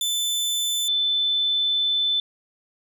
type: tone pair in turn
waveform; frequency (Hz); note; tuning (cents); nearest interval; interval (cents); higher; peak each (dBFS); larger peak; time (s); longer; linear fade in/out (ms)
sawtooth / sine; 3520 / 3520; A7 / A7; 0 / 0; unison; 0; neither; -19; neither; 0.01-0.88 / 0.88-2.2; second; 2
effects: none